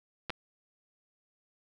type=clicks; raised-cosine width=0.3 ms; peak=-19 dBFS; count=2; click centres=0.297 / 0.303 s; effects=none